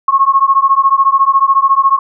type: beating tone pair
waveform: sine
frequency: 1083 / 1097 Hz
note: C#6 / C#6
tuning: -41 / -18 cents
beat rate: 14 Hz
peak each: -10 dBFS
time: 0.08-1.99 s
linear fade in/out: 5 ms
effects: none